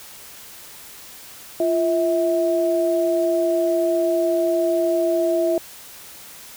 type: tone pair together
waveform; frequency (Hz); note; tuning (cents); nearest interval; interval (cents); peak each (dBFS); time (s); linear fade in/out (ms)
sine; 344.3 / 650; F4 / E5; -25 / -24; major seventh; 1101; -20 / -19; 1.6-5.58; 2
effects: white hiss -41 dBFS RMS until 6.56 s